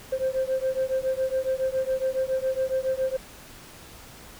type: beating tone pair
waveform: sine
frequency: 521 / 528.2 Hz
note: C5 / C5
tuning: -7 / +16 cents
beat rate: 7.2 Hz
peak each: -25 dBFS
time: 0.12-3.17 s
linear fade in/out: 10 ms
effects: tanh soft clip ceiling -19 dBFS + pink hiss -46 dBFS RMS until 4.39 s